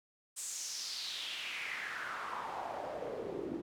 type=noise with band-pass filter sweep; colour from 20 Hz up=pink; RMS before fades=-41 dBFS; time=0.36-3.62 s; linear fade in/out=20 ms; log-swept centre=8300 to 300 Hz; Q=3.6; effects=none